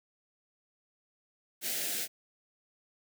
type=band-stop noise; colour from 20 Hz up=white; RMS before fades=-34 dBFS; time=1.61-2.08 s; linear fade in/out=50 ms; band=760 to 1500 Hz; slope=48 dB/octave; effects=high-pass 200 Hz 12 dB/octave